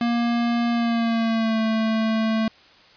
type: tone with pitch glide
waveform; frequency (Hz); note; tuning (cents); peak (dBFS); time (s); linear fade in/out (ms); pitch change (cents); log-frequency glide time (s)
square; 236 to 221.5; A#3 to A3; +22 to +12; -20; 0.01-2.48; 2; -110; 0.71-1.6
effects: white hiss -51 dBFS RMS until 2.96 s + resampled to 11025 Hz